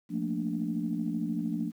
sine chord, Bb major seventh, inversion second, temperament equal, 174.61 / 220 / 233.1 / 293.7 Hz, F3 / A3 / Bb3 / D4, 0 / 0 / 0 / 0 cents, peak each -34 dBFS, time 0.09-1.72 s, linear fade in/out 50 ms, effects tanh soft clip ceiling -18 dBFS + 10-bit

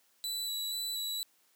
sawtooth tone with vibrato, 3951 Hz, B7, in tune, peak -31 dBFS, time 0.24-1.23 s, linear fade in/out 0 ms, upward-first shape square, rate 2.1 Hz, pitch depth 10 cents each way, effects white hiss -69 dBFS RMS until 1.55 s + high-pass 200 Hz 12 dB/octave

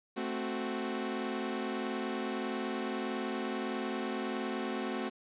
sawtooth chord, F# diminished, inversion first, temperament equal, 220 / 261.6 / 370 Hz, A3 / C4 / F#4, 0 / 0 / 0 cents, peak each -34 dBFS, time 0.16-5.1 s, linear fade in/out 20 ms, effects resampled to 8000 Hz + 10-bit

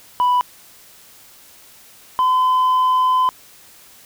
sine tone pair in turn, 989 / 1018.6 Hz, B5 / C6, +2 / -47 cents, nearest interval minor second, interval 51 cents, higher second, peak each -10 dBFS, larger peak neither, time 0.2-0.41 / 2.19-3.29 s, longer second, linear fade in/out 0 ms, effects tanh soft clip ceiling -12 dBFS + white hiss -46 dBFS RMS until 4.05 s

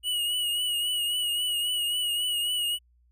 square tone with vibrato, 2909 Hz, F#7, 30 cents flat, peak -26 dBFS, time 0.03-2.79 s, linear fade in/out 50 ms, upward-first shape triangle, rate 3.7 Hz, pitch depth 49 cents each way, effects added 60 Hz sine -60 dBFS peak until 3.11 s

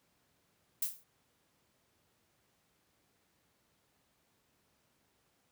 violet noise with exponential decay, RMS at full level -29 dBFS, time 0.82-1.04 s, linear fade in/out 5 ms, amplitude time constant 46 ms, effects pink hiss -74 dBFS RMS until 5.51 s + high-pass 80 Hz 12 dB/octave

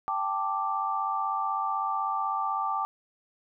sine chord, G suspended second, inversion none, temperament equal, 784 / 880 / 1174.7 Hz, G5 / A5 / D6, 0 / 0 / 0 cents, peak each -32 / -32 / -29 dBFS, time 0.08-2.85 s, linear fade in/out 0 ms, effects none

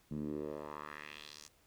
10% pulse tone with band-pass filter sweep, 74.6 Hz, D2, 28 cents sharp, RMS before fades -44 dBFS, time 0.11-1.48 s, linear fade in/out 5 ms, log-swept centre 180 to 6800 Hz, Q 2.2, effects pink hiss -69 dBFS RMS until 1.66 s

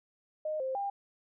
sine tone with pitch steps, 617 / 525 / 799 Hz, D#5 / C5 / G5, -15 / +6 / +33 cents, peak -31 dBFS, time 0.45-0.9 s, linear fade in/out 5 ms, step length 150 ms, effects none

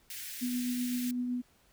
white high-pass noise, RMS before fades -42 dBFS, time 0.1-1.11 s, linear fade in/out 2 ms, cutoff 1600 Hz, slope 48 dB/octave
sine tone with tremolo, 246.9 Hz, B3, in tune, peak -29 dBFS, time 0.41-1.42 s, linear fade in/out 20 ms, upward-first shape triangle, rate 7.9 Hz, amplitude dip 30%
effects pink hiss -66 dBFS RMS until 1.72 s

